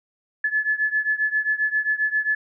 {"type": "beating tone pair", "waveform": "sine", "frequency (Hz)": [1719, 1726.5], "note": ["A6", "A6"], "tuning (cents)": [-41, -33], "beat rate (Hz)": 7.5, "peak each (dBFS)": [-22, -24], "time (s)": [0.44, 2.35], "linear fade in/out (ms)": 5, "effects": []}